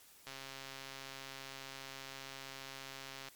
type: click train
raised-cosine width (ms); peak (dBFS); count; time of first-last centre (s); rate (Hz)
0.2; -29; 408; 0.27-3.285; 135
effects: white hiss -61 dBFS RMS until 3.35 s + MP3 96 kbps